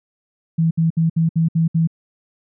sine tone bursts, 163.6 Hz, E3, 13 cents flat, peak -13 dBFS, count 7, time 0.58-1.874 s, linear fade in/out 10 ms, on 130 ms, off 64 ms, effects none

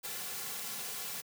white noise with comb filter, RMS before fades -40 dBFS, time 0.03-1.22 s, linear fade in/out 20 ms, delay 3.2 ms, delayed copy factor -1, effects high-pass 150 Hz 12 dB/octave

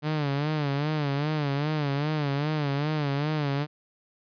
sawtooth tone with vibrato, 146.83 Hz, D3, in tune, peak -21 dBFS, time 0.02-3.67 s, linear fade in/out 50 ms, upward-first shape sine, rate 2.5 Hz, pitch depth 100 cents each way, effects resampled to 11025 Hz

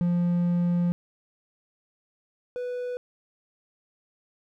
triangle tone pair in turn, 174.61 / 493.9 Hz, F3 / B4, 0 / 0 cents, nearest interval octave + tritone, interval 1800 cents, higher second, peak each -19 / -27 dBFS, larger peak first, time 0.01-0.92 / 2.56-2.97 s, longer first, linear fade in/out 0 ms, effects none

